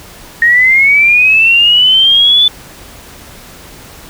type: linear sweep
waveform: sine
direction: up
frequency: 1851 to 3508 Hz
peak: -4 dBFS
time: 0.42-2.48 s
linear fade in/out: 2 ms
effects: pink hiss -34 dBFS RMS until 4.09 s